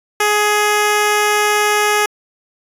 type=tone; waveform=10% pulse; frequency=418.4 Hz; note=G#4; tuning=13 cents sharp; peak=-4 dBFS; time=0.2-2.06 s; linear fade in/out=5 ms; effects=resampled to 32000 Hz